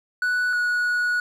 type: tone pair in turn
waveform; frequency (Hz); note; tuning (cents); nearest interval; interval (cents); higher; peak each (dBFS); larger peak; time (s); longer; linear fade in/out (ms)
triangle; 1480 / 1461.3; F#6 / F#6; 0 / -22; unison; 22; first; -18; neither; 0.22-0.53 / 0.53-1.2; second; 2
effects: none